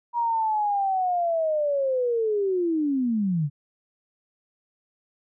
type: linear sweep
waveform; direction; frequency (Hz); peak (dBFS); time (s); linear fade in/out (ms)
sine; down; 958 to 136.8; -21; 0.13-3.5; 50
effects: none